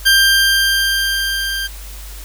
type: tone with level ramp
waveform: 20% pulse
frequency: 1585 Hz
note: G6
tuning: 19 cents sharp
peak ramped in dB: -3 to -15 dBFS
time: 0.05-1.68 s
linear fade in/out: 20 ms
effects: added 50 Hz sine -30 dBFS peak until 2.24 s + white hiss -37 dBFS RMS until 2.24 s